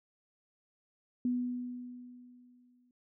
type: tone with exponential decay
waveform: sine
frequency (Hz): 246.9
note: B3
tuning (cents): 0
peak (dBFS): -27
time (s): 1.25-2.91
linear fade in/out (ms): 2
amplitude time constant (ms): 360
effects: none